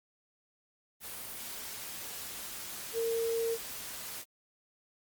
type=tone in noise; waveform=sine; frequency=458.2 Hz; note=A#4; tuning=30 cents flat; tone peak=-29 dBFS; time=2.93-3.58 s; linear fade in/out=50 ms; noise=white; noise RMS=-42 dBFS; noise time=1-4.25 s; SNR=+10 dB; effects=Opus 32 kbps